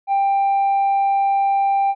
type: tone with tanh clipping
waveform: sine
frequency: 790 Hz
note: G5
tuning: 13 cents sharp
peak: -15 dBFS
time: 0.07-1.95 s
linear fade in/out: 50 ms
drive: 1 dB
effects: none